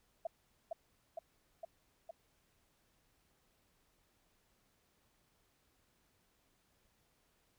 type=tone with echo; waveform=sine; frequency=663 Hz; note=E5; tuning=10 cents sharp; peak=-35 dBFS; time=0.25-0.27 s; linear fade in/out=5 ms; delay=460 ms; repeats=4; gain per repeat=-2 dB; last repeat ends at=2.11 s; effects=pink hiss -75 dBFS RMS until 7.58 s